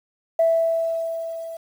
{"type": "tone with level ramp", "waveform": "sine", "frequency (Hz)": 659.3, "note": "E5", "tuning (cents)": 0, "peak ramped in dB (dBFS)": [-13, -31], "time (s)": [0.39, 1.57], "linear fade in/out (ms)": 5, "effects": ["tanh soft clip ceiling -9 dBFS", "8-bit"]}